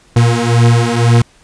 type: beating tone pair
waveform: 40% pulse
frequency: 116.8 / 118.8 Hz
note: A#2 / A#2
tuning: +4 / +33 cents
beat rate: 2 Hz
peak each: -10 dBFS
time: 0.16-1.22 s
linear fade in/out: 5 ms
effects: pink hiss -48 dBFS RMS until 1.43 s + resampled to 22050 Hz